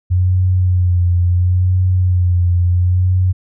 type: tone with vibrato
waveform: sine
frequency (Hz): 90.1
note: F#2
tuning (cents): -45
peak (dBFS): -10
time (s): 0.1-3.33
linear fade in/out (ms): 20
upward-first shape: sine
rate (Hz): 0.72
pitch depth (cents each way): 39
effects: none